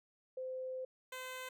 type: tone pair in turn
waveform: sine / 10% pulse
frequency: 516 / 513 Hz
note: C5 / C5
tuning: -24 / -34 cents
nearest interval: unison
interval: 10 cents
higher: first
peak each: -39 / -35 dBFS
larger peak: second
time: 0.37-0.85 / 1.12-1.49 s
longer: first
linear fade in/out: 5 ms
effects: none